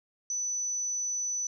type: tone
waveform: sine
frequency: 5980 Hz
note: F#8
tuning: 17 cents sharp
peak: -29 dBFS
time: 0.3-1.47 s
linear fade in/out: 2 ms
effects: none